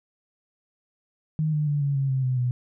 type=tone with pitch steps; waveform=sine; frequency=155.56 / 150.61 / 145.81 / 141.17 / 136.68 / 132.33 / 128.12 / 124.04 Hz; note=D#3 / D3 / D3 / C#3 / C#3 / C3 / C3 / B2; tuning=0 / +44 / -12 / +32 / -24 / +20 / -36 / +8 cents; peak=-21 dBFS; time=1.39-2.51 s; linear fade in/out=0 ms; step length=140 ms; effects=none